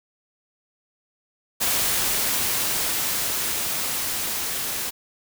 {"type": "noise with level ramp", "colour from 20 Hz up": "white", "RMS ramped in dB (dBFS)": [-22, -28], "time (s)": [1.6, 4.91], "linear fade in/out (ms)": 20, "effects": []}